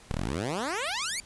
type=exponential sweep; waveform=10% pulse; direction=up; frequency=31.02 to 2389 Hz; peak=-21 dBFS; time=0.11-1.2 s; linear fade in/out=0 ms; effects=pink hiss -53 dBFS RMS until 1.25 s + resampled to 24000 Hz